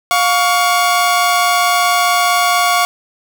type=tone pair together; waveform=sawtooth; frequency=708 / 1123.9 Hz; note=F5 / C#6; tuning=+23 / +24 cents; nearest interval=minor sixth; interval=801 cents; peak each=-10 dBFS; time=0.11-2.85 s; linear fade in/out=0 ms; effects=none

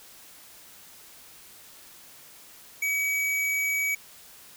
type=tone; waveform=square; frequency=2272 Hz; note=C#7; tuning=42 cents sharp; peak=-25 dBFS; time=2.82-3.95 s; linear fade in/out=5 ms; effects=white hiss -50 dBFS RMS until 4.56 s

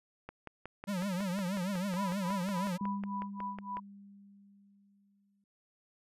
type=click train; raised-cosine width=0.5 ms; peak=-28 dBFS; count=20; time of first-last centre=0.29-3.77 s; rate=5.46 Hz
type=tone with vibrato; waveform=square; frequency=189.1 Hz; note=F#3; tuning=38 cents sharp; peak=-33 dBFS; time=0.87-2.78 s; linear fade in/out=20 ms; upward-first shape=triangle; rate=6.3 Hz; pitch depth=170 cents each way
type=tone with tremolo; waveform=sine; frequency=987.8 Hz; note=B5; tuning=in tune; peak=-35 dBFS; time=1.96-3.8 s; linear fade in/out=10 ms; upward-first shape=sine; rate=3.5 Hz; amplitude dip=100%
type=tone with exponential decay; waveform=sine; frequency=200 Hz; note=G3; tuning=35 cents sharp; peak=-32 dBFS; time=2.81-5.44 s; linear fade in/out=2 ms; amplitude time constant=570 ms
effects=resampled to 32000 Hz

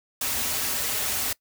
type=noise with comb filter; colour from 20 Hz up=white; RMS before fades=-27 dBFS; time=0.21-1.33 s; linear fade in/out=5 ms; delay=5.8 ms; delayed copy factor=-0.8; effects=noise-tail reverb RT60 0.1 s tail -22 dB re dry

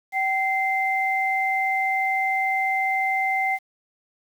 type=tone pair together; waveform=sine; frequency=767.9 / 2081 Hz; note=G5 / C7; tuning=-36 / -10 cents; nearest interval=octave + perfect fourth; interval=1726 cents; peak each=-23 dBFS; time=0.12-3.59 s; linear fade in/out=50 ms; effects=8-bit

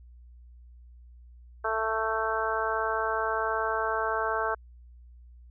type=harmonic tone; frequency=221.3 Hz; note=A3; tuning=10 cents sharp; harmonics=2 / 3 / 4 / 5 / 6 / 7; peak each=-33 / -33 / -33 / -33 / -33 / -33 dBFS; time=1.64-4.55 s; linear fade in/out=10 ms; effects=added 60 Hz sine -48 dBFS peak until 5.5 s

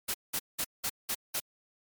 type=noise bursts; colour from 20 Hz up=white; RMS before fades=-32 dBFS; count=6; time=0.08-1.402 s; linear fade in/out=10 ms; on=62 ms; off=190 ms; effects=MP3 96 kbps

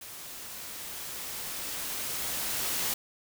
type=noise with level ramp; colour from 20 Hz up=white; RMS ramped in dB=-44 to -30 dBFS; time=0.01-2.94 s; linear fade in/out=5 ms; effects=none

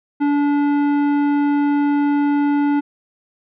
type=tone with tanh clipping; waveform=sine; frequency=288.5 Hz; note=D4; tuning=31 cents flat; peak=-16 dBFS; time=0.2-2.81 s; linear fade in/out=20 ms; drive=13 dB; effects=none

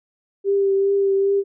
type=tone with vibrato; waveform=sine; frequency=394.2 Hz; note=G4; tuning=10 cents sharp; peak=-15 dBFS; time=0.44-1.44 s; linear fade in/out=50 ms; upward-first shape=triangle; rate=2.5 Hz; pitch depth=22 cents each way; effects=none

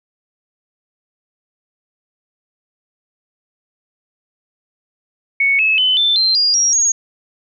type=tone with pitch steps; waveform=sine; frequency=2217 / 2591 / 3029 / 3540 / 4137 / 4835 / 5651 / 6605 Hz; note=C#7 / E7 / F#7 / A7 / C8 / D8 / F8 / G#8; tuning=0 / -30 / +40 / +10 / -20 / +50 / +20 / -10 cents; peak=-11 dBFS; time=5.4-6.92 s; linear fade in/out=5 ms; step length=190 ms; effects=none

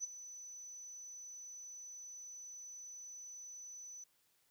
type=tone with ADSR envelope; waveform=sine; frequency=5990 Hz; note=F#8; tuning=20 cents sharp; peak=-35 dBFS; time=0-4.04 s; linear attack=39 ms; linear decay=17 ms; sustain=-13 dB; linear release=5 ms; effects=white hiss -75 dBFS RMS until 4.5 s

